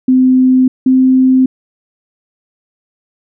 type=tone pair in turn; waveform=sine; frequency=257.3 / 259.5 Hz; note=C4 / C4; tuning=-29 / -14 cents; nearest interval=unison; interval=15 cents; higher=second; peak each=-5 dBFS; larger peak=neither; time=0.08-0.68 / 0.86-1.46 s; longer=neither; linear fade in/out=5 ms; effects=none

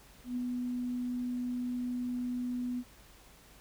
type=tone with ADSR envelope; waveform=sine; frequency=246.9 Hz; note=B3; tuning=in tune; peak=-30 dBFS; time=0.24-2.84 s; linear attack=130 ms; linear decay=8 ms; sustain=-2 dB; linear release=54 ms; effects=added 50 Hz sine -61 dBFS peak until 3.6 s + pink hiss -58 dBFS RMS until 3.6 s

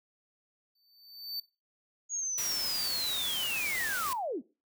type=tone with exponential growth; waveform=square; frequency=4558 Hz; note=C#8; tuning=47 cents sharp; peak=-33 dBFS; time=0.75-1.4 s; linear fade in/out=5 ms; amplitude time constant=140 ms
type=linear sweep; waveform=sine; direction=down; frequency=6730 to 196 Hz; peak=-31 dBFS; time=2.09-4.42 s; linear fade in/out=50 ms
type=noise; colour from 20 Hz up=white; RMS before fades=-37 dBFS; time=2.38-4.13 s; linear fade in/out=0 ms
effects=noise-tail reverb RT60 0.3 s tail -19 dB re dry

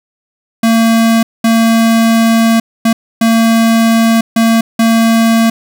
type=tone bursts at uneven times; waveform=square; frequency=227.1 Hz; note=A#3; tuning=45 cents flat; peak=-7 dBFS; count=6; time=0.63-1.23 / 1.44-2.6 / 2.85-2.93 / 3.21-4.21 / 4.36-4.61 / 4.79-5.5 s; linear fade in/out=5 ms; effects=none

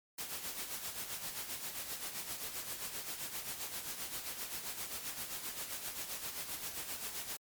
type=noise with tremolo; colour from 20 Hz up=white; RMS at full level=-40 dBFS; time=0.18-7.37 s; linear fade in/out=5 ms; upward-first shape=sine; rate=7.6 Hz; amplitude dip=55%; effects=MP3 96 kbps

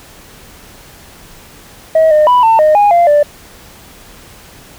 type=tone with pitch steps; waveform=sine; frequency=639 / 609 / 988 / 898 / 615 / 822 / 691 / 588 Hz; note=D#5 / D#5 / B5 / A5 / D#5 / G#5 / F5 / D5; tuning=+46 / -37 / 0 / +35 / -20 / -18 / -19 / +2 cents; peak=-3 dBFS; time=1.95-3.23 s; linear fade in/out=5 ms; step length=160 ms; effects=tanh soft clip ceiling -3 dBFS + pink hiss -38 dBFS RMS until 4.78 s

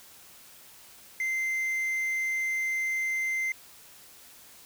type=tone; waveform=triangle; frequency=2080 Hz; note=C7; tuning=11 cents flat; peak=-25 dBFS; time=1.2-3.52 s; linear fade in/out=2 ms; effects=white hiss -52 dBFS RMS until 4.65 s

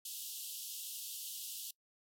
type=band-pass noise; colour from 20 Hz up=white; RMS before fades=-45 dBFS; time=0.05-1.71 s; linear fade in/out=5 ms; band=2800 to 16000 Hz; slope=96 dB/octave; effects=noise-tail reverb RT60 0.1 s tail -23 dB re dry

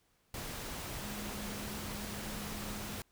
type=tone in noise; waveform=sine; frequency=207.7 Hz; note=G#3; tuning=in tune; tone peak=-45 dBFS; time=1.02-2.99 s; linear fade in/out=2 ms; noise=pink; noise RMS=-42 dBFS; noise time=0.34-3.02 s; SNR=-6 dB; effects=pink hiss -73 dBFS RMS until 3.11 s

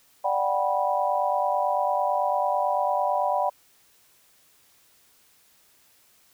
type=chord; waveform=sine; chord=G major seventh; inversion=second; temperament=just; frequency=588 / 735 / 784 / 980 Hz; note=D5 / F#5 / G5 / B5; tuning=+2 / -12 / 0 / -14 cents; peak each=-27 dBFS; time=0.24-3.5 s; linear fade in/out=10 ms; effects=white hiss -60 dBFS RMS until 6.33 s

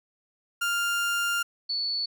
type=tone pair in turn; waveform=30% pulse / sine; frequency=1400 / 4445 Hz; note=F6 / C#8; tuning=+4 / +4 cents; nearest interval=octave + minor sixth; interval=2000 cents; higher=second; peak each=-22 / -26 dBFS; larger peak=first; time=0.61-1.43 / 1.69-2.06 s; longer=first; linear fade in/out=10 ms; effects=none

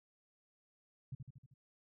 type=tone with echo; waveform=sine; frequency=131.3 Hz; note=C3; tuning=6 cents sharp; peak=-40 dBFS; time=1.12-1.15 s; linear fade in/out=5 ms; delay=78 ms; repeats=5; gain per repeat=-4 dB; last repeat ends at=1.54 s; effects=none

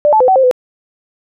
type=tone with pitch steps; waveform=sine; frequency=591 / 869 / 507 / 758 / 528 / 503 Hz; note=D5 / A5 / B4 / F#5 / C5 / B4; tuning=+11 / -22 / +45 / +42 / +16 / +32 cents; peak=-6 dBFS; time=0.05-0.512 s; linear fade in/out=0 ms; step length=77 ms; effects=none

